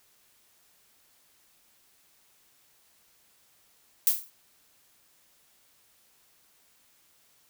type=noise with exponential decay; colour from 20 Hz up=violet; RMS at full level=-18 dBFS; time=4.07-4.3 s; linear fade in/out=1 ms; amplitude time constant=48 ms; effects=white hiss -64 dBFS RMS until 7.49 s